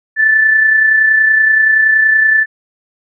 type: tone with amplitude modulation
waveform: sine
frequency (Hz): 1755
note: A6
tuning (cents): -5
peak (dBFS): -5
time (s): 0.16-2.46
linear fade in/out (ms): 50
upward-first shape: sine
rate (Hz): 30.6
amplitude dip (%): 40
effects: none